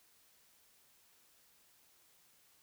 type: silence
effects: white hiss -68 dBFS RMS until 2.62 s